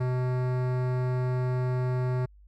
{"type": "tone with hard clipping", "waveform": "sine", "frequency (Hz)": 126.4, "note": "B2", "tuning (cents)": 41, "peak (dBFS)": -27, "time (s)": [0, 2.26], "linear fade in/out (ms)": 10, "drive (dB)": 18, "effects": ["added 50 Hz sine -51 dBFS peak until 2.47 s"]}